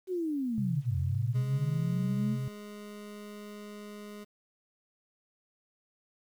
sine linear two-way sweep, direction down then up, 381.1 to 83.6 to 220.9 Hz, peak -29 dBFS, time 0.07-2.39 s, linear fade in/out 50 ms, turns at 0.98 s
sine tone with vibrato, 130.81 Hz, C3, in tune, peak -31 dBFS, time 0.58-2.48 s, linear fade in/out 0 ms, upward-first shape sine, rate 12 Hz, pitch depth 14 cents each way
25% pulse tone, 207.7 Hz, G#3, in tune, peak -39 dBFS, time 1.34-4.25 s, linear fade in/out 20 ms
effects 10-bit

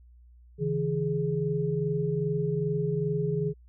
sine tone cluster, 140.5 / 163 / 416.6 Hz, C#3 / E3 / G#4, +24 / -19 / +5 cents, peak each -31 / -29 / -29 dBFS, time 0.58-3.54 s, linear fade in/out 50 ms, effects added 60 Hz sine -51 dBFS peak until 3.68 s

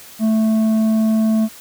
sine tone with tanh clipping, 219.8 Hz, A3, 2 cents flat, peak -14 dBFS, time 0.19-1.49 s, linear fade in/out 50 ms, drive 7 dB, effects white hiss -40 dBFS RMS until 1.6 s

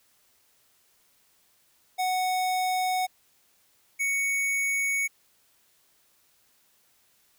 square tone pair in turn, 740 / 2226 Hz, F#5 / C#7, 0 / +7 cents, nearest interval octave + perfect fifth, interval 1907 cents, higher second, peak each -25 dBFS, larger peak neither, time 1.98-3.07 / 3.99-5.08 s, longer neither, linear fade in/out 20 ms, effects white hiss -65 dBFS RMS until 7.38 s

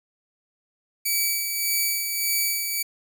5% pulse tone with tremolo, 2294 Hz, D7, 41 cents flat, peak -11 dBFS, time 1.05-2.83 s, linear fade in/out 10 ms, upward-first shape sine, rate 1.7 Hz, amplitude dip 45%, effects none

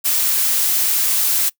blue noise, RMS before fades -17 dBFS, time 0.04-1.5 s, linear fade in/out 20 ms, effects noise-tail reverb RT60 0.1 s tail -22 dB re dry

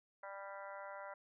harmonic tone, 197.3 Hz, G3, 11 cents sharp, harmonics 3 / 4 / 5 / 6 / 7 / 8 / 9 / 10, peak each -50 / -54 / -52 / -63 / -53 / -59 / -64 / -58 dBFS, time 0.23-1.14 s, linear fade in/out 5 ms, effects none

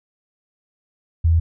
sine tone, 82.41 Hz, E2, in tune, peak -12 dBFS, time 1.24-1.4 s, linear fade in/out 10 ms, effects none

